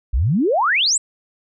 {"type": "exponential sweep", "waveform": "sine", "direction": "up", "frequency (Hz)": [50.5, 8372], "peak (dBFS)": -14, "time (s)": [0.13, 0.98], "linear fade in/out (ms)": 10, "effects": []}